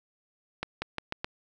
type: accelerating click train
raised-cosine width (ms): 0.3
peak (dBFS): -15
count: 5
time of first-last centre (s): 0.63-1.245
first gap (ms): 190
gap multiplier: 0.86
effects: none